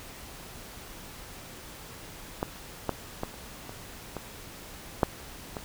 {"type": "clicks", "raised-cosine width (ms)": 1, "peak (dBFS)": [-13, -12, -16, -29, -26, -20, -6, -20], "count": 8, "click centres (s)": [2.429, 2.893, 3.234, 3.341, 3.694, 4.167, 5.032, 5.568], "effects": ["pink hiss -45 dBFS RMS until 5.64 s"]}